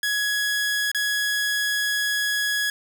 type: tone with dropouts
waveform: sawtooth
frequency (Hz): 1674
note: G#6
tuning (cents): +13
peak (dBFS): -18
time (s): 0.03-2.7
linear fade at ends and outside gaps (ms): 2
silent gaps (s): 0.916-0.947
effects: 8-bit